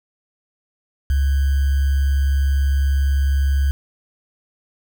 sine tone with sample-and-hold, 69 Hz, C#2, 7 cents flat, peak -14 dBFS, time 1.1-3.71 s, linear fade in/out 0 ms, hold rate 1575 Hz, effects none

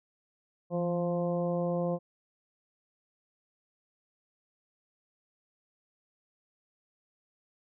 harmonic tone with a mistuned harmonic, 174.61 Hz, F3, in tune, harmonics 1 / 2 / 3 / 4 / 5 / 6, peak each -31 / -37 / -31 / -39 / -47 / -45 dBFS, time 0.7-1.99 s, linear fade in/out 50 ms, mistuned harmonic 1, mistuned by -35 cents, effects none

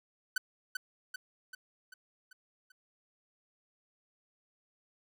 45% pulse tone with echo, 1510 Hz, F#6, 35 cents sharp, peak -28 dBFS, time 0.36-0.38 s, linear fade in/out 5 ms, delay 390 ms, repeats 6, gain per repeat -5 dB, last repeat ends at 2.72 s, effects none

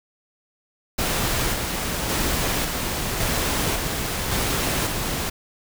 pink noise with tremolo, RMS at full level -23 dBFS, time 0.98-5.3 s, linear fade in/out 10 ms, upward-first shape square, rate 0.9 Hz, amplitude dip 30%, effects none

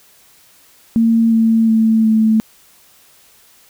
sine tone with pitch steps, 227.9 / 225.2 / 222.4 / 219.8 Hz, A#3 / A3 / A3 / A3, -39 / +40 / +19 / -2 cents, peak -9 dBFS, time 0.96-2.4 s, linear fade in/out 0 ms, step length 360 ms, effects white hiss -49 dBFS RMS until 3.69 s

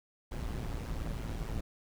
brown noise with amplitude modulation, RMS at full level -34 dBFS, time 0.31-1.61 s, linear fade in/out 10 ms, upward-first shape sine, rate 113 Hz, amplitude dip 65%, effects none

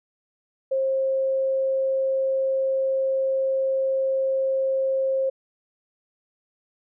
sine tone, 533 Hz, C5, 32 cents sharp, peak -20 dBFS, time 0.71-5.3 s, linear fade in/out 10 ms, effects none

